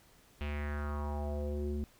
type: tone with low-pass filter sweep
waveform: square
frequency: 73.42 Hz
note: D2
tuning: in tune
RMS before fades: -36 dBFS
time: 0.41-1.84 s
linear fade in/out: 0 ms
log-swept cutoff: 2800 to 280 Hz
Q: 3.7
effects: pink hiss -63 dBFS RMS until 1.99 s